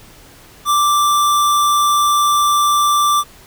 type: tone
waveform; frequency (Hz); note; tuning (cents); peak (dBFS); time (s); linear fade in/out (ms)
square; 1174.7; D6; 0; -12; 0.65-3.24; 50
effects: pink hiss -43 dBFS RMS until 3.46 s